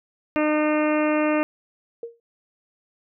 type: harmonic tone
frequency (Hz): 303.9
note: D#4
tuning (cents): -41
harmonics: 1 / 2 / 3 / 4 / 5 / 6 / 7 / 8 / 9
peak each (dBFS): -21 / -23 / -32 / -30 / -35 / -35 / -35 / -35 / -35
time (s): 0.36-1.43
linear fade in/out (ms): 0
type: tone with exponential decay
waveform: sine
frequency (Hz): 466.2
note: A#4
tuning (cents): 0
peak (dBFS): -26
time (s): 2.03-2.2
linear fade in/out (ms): 2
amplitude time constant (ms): 35
effects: none